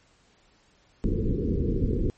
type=low-pass noise; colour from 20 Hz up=pink; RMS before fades=-25 dBFS; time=1.04-2.1 s; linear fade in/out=0 ms; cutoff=480 Hz; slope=96 dB/octave; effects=pink hiss -62 dBFS RMS until 2.17 s + MP3 32 kbps